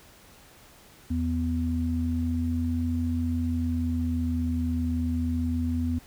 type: tone pair together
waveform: sine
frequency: 82.73 / 247.9 Hz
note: E2 / B3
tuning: +7 / +7 cents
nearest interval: octave + perfect fifth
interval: 1900 cents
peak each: -27 dBFS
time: 1.1-5.99 s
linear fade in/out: 10 ms
effects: pink hiss -53 dBFS RMS until 6.06 s